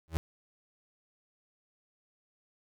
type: tone with exponential growth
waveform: 35% pulse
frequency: 80.9 Hz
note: E2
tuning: 32 cents flat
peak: -22 dBFS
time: 0.08-0.17 s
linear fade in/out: 0 ms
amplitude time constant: 18 ms
effects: none